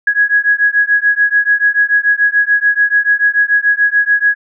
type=beating tone pair; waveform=sine; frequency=1661.2 / 1668.1 Hz; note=G#6 / G#6; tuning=0 / +7 cents; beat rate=6.9 Hz; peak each=-12 dBFS; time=0.07-4.35 s; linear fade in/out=5 ms; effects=none